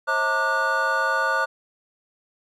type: tone cluster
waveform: triangle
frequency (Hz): 535 / 640 / 908 / 1178 / 1458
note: C5 / D#5 / A#5 / D6 / F#6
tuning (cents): +38 / +49 / -46 / +5 / -26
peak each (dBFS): -27 / -29 / -26 / -24 / -21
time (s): 0.07-1.46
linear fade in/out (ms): 20
effects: none